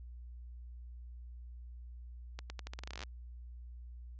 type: accelerating click train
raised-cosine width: 0.2 ms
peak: -26 dBFS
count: 17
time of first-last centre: 2.39-3.035 s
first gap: 110 ms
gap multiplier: 0.84
effects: added 60 Hz sine -46 dBFS peak until 4.19 s + resampled to 16000 Hz